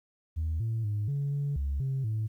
sine tone with pitch steps, 79.7 / 112.9 / 104.3 / 141.4 / 142.5 / 69.6 / 134 / 109.2 Hz, D#2 / A2 / G#2 / C#3 / C#3 / C#2 / C3 / A2, +42 / +45 / +8 / +35 / +48 / +8 / +42 / -13 cents, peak -26 dBFS, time 0.36-2.28 s, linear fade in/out 20 ms, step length 240 ms, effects tanh soft clip ceiling -25 dBFS + 11-bit

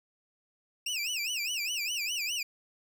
25% pulse tone with vibrato, 2637 Hz, E7, in tune, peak -27 dBFS, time 0.86-2.43 s, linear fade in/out 5 ms, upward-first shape sine, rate 4.9 Hz, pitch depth 220 cents each way, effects none

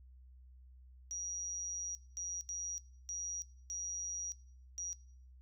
sine tone bursts at uneven times, 5760 Hz, F#8, 47 cents flat, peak -38 dBFS, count 6, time 1.11-1.95 / 2.17-2.41 / 2.49-2.78 / 3.09-3.42 / 3.7-4.32 / 4.78-4.93 s, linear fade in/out 0 ms, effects noise-tail reverb RT60 0.6 s tail -21 dB re dry + added 63 Hz sine -55 dBFS peak until 5.41 s

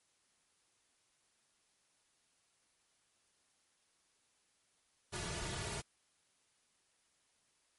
pink noise with comb filter, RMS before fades -41 dBFS, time 5.12-5.82 s, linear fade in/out 20 ms, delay 3.8 ms, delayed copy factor -0.75, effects white hiss -75 dBFS RMS until 7.78 s + MP3 48 kbps

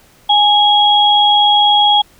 sine tone pair together, 830.6 / 3308 Hz, G#5 / G#7, 0 / -8 cents, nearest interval 2 octaves, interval 2392 cents, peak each -10 dBFS, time 0.29-2.02 s, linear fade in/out 10 ms, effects pink hiss -48 dBFS RMS until 2.19 s

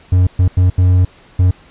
triangle tone bursts at uneven times, 91.1 Hz, F#2, 26 cents flat, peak -5 dBFS, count 5, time 0.12-0.27 / 0.39-0.48 / 0.57-0.7 / 0.78-1.05 / 1.39-1.51 s, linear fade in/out 5 ms, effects pink hiss -45 dBFS RMS until 1.7 s + resampled to 8000 Hz

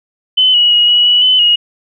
sine tone with pitch steps, 3034 / 2925 / 2895 / 2922 / 2940 / 3024 / 2884 Hz, F#7 / F#7 / F#7 / F#7 / F#7 / F#7 / F#7, +43 / -21 / -38 / -22 / -12 / +37 / -45 cents, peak -6 dBFS, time 0.37-1.56 s, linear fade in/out 10 ms, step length 170 ms, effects none

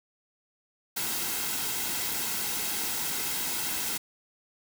white noise with comb filter, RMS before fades -31 dBFS, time 0.96-3.98 s, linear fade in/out 10 ms, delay 1.7 ms, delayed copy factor -0.5, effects none

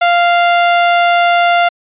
sawtooth tone, 696 Hz, F5, 6 cents flat, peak -4 dBFS, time 0.01-1.69 s, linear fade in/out 10 ms, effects resampled to 8000 Hz

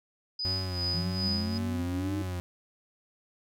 sine tone with tremolo, 4978 Hz, D#8, in tune, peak -28 dBFS, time 0.39-1.58 s, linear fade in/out 5 ms, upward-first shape sine, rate 2.5 Hz, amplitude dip 80%
40% pulse tone with vibrato, 91.2 Hz, F#2, 24 cents flat, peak -31 dBFS, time 0.45-2.4 s, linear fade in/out 0 ms, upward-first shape sine, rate 1.9 Hz, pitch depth 58 cents each way
sine exponential sweep, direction up, 166.1 to 313.3 Hz, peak -31 dBFS, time 0.94-2.22 s, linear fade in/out 2 ms
effects none

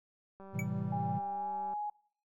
click train, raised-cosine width 1 ms, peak -38 dBFS, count 260, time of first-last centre 0.4-1.735 s, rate 194 Hz
triangle chord, A minor seventh, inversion none, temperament equal, 110 / 130.81 / 164.81 / 196 Hz, A2 / C3 / E3 / G3, 0 / 0 / 0 / 0 cents, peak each -37 dBFS, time 0.53-1.2 s, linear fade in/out 20 ms
square tone with exponential decay, 2284 Hz, D7, 49 cents flat, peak -34 dBFS, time 0.59-0.67 s, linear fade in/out 2 ms, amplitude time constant 17 ms
sine tone with pitch glide, 810 to 834.7 Hz, G#5 to G#5, -43 to +9 cents, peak -34 dBFS, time 0.92-1.9 s, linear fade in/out 5 ms, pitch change +52 cents, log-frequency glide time 1.32-1.5 s
effects noise-tail reverb RT60 0.6 s tail -25 dB re dry

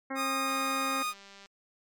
harmonic tone, 268 Hz, C4, 42 cents sharp, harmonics 1 / 2 / 3 / 4 / 5 / 6 / 7 / 8, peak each -36 / -39 / -41 / -42 / -43 / -44 / -44 / -45 dBFS, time 0.1-1.03 s, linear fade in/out 10 ms
sawtooth tone, 1235 Hz, D#6, 13 cents flat, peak -26 dBFS, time 0.15-1.14 s, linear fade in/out 50 ms
click train, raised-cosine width 0.2 ms, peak -34 dBFS, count 195, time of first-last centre 0.48-1.46 s, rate 198 Hz
effects MP3 96 kbps

